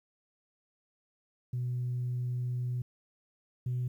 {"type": "tone pair in turn", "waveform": "sine", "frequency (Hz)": [123.8, 124.59], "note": ["B2", "B2"], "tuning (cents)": [5, 16], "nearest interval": "unison", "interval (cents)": 11, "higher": "second", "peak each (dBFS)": [-29, -28], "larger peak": "second", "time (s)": [[1.53, 2.82], [3.66, 3.88]], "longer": "first", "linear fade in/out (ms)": 5, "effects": ["tanh soft clip ceiling -27 dBFS", "11-bit"]}